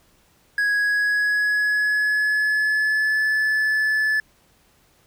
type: tone with pitch glide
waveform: triangle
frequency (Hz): 1661.2 to 1732.7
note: G#6 to A6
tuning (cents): 0 to -27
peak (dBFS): -16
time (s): 0.58-4.2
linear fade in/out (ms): 2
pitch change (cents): +73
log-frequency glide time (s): 0.74-3.24
effects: pink hiss -59 dBFS RMS until 5.06 s